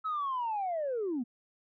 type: linear sweep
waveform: sine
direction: down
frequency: 1305 to 222.8 Hz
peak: -29 dBFS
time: 0.04-1.24 s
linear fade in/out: 20 ms
effects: tanh soft clip ceiling -27 dBFS